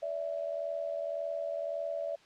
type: tone pair together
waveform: sine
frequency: 577.5 / 659.3 Hz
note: D5 / E5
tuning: -29 / 0 cents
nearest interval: major second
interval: 229 cents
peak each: -35 / -36 dBFS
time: 0.02-2.16 s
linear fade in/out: 10 ms
effects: white hiss -60 dBFS RMS until 2.25 s + low-pass 4000 Hz 12 dB/octave